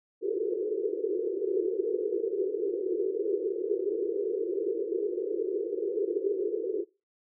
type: band-pass noise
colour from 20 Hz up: pink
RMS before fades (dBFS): -30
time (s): 0.21-6.85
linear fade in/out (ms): 50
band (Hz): 350 to 470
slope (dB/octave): 96
effects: noise-tail reverb RT60 0.3 s tail -23 dB re dry